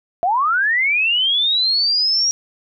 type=linear sweep; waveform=sine; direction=up; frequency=659.3 to 5700 Hz; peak=-14 dBFS; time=0.23-2.31 s; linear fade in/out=0 ms; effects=none